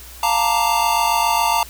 square chord, Bb major seventh, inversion second, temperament equal with one note detuned, 698.5 / 885.1 / 932.3 / 1174.7 Hz, F5 / A5 / Bb5 / D6, 0 / +10 / 0 / 0 cents, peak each -25 / -21 / -19 / -25 dBFS, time 0.23-1.63 s, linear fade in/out 2 ms, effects added 60 Hz sine -40 dBFS peak until 1.69 s + white hiss -40 dBFS RMS until 1.69 s

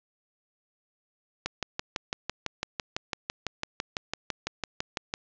click train, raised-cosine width 0.2 ms, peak -12 dBFS, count 23, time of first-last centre 1.46-5.139 s, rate 5.98 Hz, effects resampled to 16000 Hz + 9-bit

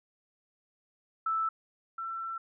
sine tone pair in turn, 1318.5 / 1342.3 Hz, E6 / E6, 0 / +31 cents, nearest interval unison, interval 31 cents, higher second, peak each -27 / -34 dBFS, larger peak first, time 1.26-1.49 / 1.98-2.38 s, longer second, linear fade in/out 5 ms, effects none

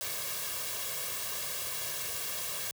white noise with comb filter, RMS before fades -36 dBFS, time 0.01-2.71 s, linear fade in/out 0 ms, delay 1.8 ms, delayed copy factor +0.75, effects high-pass 80 Hz 12 dB/octave

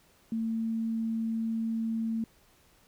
sine tone, 225.3 Hz, A3, 41 cents sharp, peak -28 dBFS, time 0.32-2.24 s, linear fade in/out 2 ms, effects pink hiss -63 dBFS RMS until 2.87 s

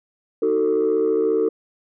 sine chord, D# diminished, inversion none, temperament just, 311.1 / 373.4 / 448 Hz, D#4 / F#4 / A4, 0 / +16 / +31 cents, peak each -23 / -21 / -17 dBFS, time 0.42-1.49 s, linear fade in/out 5 ms, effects tanh soft clip ceiling -12 dBFS

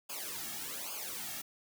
white noise with flanger, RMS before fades -41 dBFS, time 0.09-1.42 s, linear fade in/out 10 ms, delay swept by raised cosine 0.52 to 2.02 ms, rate 1.2 Hz, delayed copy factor -0.9, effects none

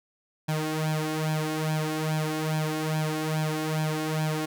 sawtooth tone with flanger, 155.7 Hz, D#3, 2 cents sharp, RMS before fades -28 dBFS, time 0.48-4.46 s, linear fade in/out 10 ms, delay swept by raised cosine 1.2 to 2.8 ms, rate 2.4 Hz, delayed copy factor +0.8, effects none

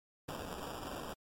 white noise with sample-and-hold, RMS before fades -43 dBFS, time 0.28-1.14 s, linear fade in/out 10 ms, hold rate 2100 Hz, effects MP3 64 kbps

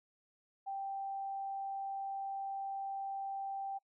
sine tone, 784 Hz, G5, in tune, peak -37 dBFS, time 0.66-3.79 s, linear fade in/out 20 ms, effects noise-tail reverb RT60 0.1 s tail -24 dB re dry

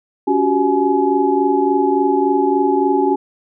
sine tone cluster, 281.6 / 365.1 / 388.6 / 846 Hz, C#4 / F#4 / G4 / G#5, +27 / -23 / -15 / +32 cents, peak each -18 dBFS, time 0.27-3.16 s, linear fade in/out 10 ms, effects none

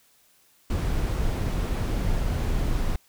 brown noise, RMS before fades -25 dBFS, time 0.7-2.96 s, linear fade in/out 2 ms, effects white hiss -61 dBFS RMS until 3.08 s

